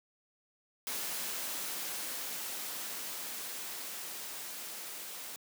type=noise with level ramp; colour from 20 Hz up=white; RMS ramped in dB=-37 to -44 dBFS; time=0.87-5.36 s; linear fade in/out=0 ms; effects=high-pass 200 Hz 12 dB/octave